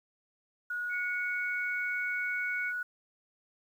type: tone with pitch glide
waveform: sine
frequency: 1454 to 1465.8 Hz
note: F#6 to F#6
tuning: -31 to -17 cents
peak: -32 dBFS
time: 0.7-2.83 s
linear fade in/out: 5 ms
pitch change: +14 cents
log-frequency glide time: 1.01-2.39 s
type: tone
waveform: sine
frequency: 2225 Hz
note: C#7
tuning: 6 cents sharp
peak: -34 dBFS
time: 0.89-2.73 s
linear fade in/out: 50 ms
effects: 10-bit